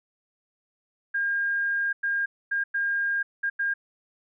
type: tone bursts at uneven times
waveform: sine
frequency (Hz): 1613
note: G6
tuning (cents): +49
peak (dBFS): -23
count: 6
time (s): 1.14-1.93 / 2.03-2.26 / 2.51-2.64 / 2.74-3.23 / 3.43-3.5 / 3.59-3.74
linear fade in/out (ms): 10
effects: none